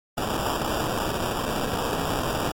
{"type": "noise with sample-and-hold", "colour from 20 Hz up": "white", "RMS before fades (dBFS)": -27, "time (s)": [0.17, 2.52], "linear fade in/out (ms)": 10, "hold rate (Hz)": 2100, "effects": ["AAC 64 kbps"]}